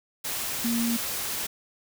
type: tone in noise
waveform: sine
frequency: 233.1 Hz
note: A#3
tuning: in tune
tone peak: -24 dBFS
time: 0.64-0.97 s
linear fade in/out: 10 ms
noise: white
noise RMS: -31 dBFS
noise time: 0.24-1.47 s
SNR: +4 dB
effects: none